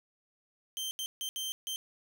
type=tone bursts at uneven times; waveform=sawtooth; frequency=3130 Hz; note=G7; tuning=3 cents flat; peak=-31 dBFS; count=5; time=0.77-0.91 / 0.99-1.06 / 1.21-1.29 / 1.36-1.52 / 1.67-1.76 s; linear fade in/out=0 ms; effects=none